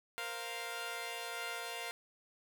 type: chord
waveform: 10% pulse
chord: Bb suspended second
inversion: none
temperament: equal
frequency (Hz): 466.2 / 523.3 / 698.5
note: Bb4 / C5 / F5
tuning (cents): 0 / 0 / 0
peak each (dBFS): -36 / -39 / -34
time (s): 0.18-1.91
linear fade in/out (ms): 0
effects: none